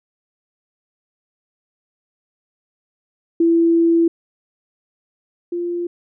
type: tone pair in turn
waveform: sine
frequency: 334.1 / 347.3 Hz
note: E4 / F4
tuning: +23 / -10 cents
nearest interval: minor second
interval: 67 cents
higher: second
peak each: -11 / -20 dBFS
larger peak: first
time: 3.4-4.08 / 5.52-5.87 s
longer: first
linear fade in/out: 5 ms
effects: none